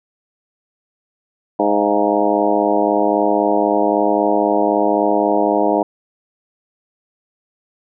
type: harmonic tone with a mistuned harmonic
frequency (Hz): 103.83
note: G#2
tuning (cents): 0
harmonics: 2 / 3 / 4 / 5 / 6 / 7 / 8 / 9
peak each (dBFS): -25 / -19 / -21 / -21 / -20 / -20 / -23 / -23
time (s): 1.59-5.83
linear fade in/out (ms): 5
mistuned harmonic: 7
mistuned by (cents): -55
effects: none